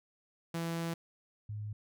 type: tone pair in turn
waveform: sawtooth / sine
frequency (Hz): 166.8 / 105.41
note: E3 / G#2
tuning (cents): +21 / +26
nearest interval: minor sixth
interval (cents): 795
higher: first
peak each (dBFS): -30 / -37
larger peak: first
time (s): 0.54-0.94 / 1.49-1.73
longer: first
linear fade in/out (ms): 5
effects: none